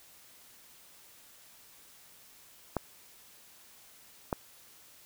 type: clicks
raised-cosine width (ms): 1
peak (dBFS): -15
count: 2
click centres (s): 2.767 / 4.328
effects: white hiss -57 dBFS RMS until 5.05 s